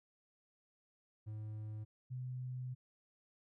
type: tone pair in turn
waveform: triangle / sine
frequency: 107.5 / 126.81 Hz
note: A2 / B2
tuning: -40 / +46 cents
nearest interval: minor third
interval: 286 cents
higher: second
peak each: -40 / -40 dBFS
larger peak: neither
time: 1.26-1.85 / 2.1-2.75 s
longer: second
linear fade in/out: 20 ms
effects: none